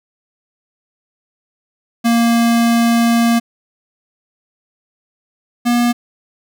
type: tone pair in turn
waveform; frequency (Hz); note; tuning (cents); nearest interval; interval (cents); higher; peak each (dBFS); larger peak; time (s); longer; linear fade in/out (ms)
square; 233.1 / 239.8; A#3 / A#3; 0 / +49; unison; 49; second; -11 / -12; first; 2.04-3.4 / 5.65-5.93; first; 20
effects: none